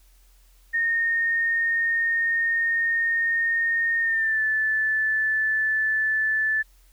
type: tone with pitch glide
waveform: sine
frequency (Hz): 1841 to 1748.7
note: A#6 to A6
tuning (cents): -22 to -11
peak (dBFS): -20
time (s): 0.73-6.63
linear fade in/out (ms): 20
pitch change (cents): -89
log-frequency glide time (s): 4.01-4.42
effects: added 43 Hz sine -53 dBFS peak until 6.92 s + white hiss -62 dBFS RMS until 6.92 s